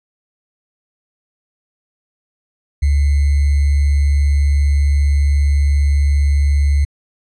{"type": "tone with sample-and-hold", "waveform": "sine", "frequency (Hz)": 71.3, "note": "C#2", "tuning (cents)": 49, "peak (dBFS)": -10, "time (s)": [2.82, 6.85], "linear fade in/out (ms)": 10, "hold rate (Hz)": 2100, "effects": ["resampled to 24000 Hz"]}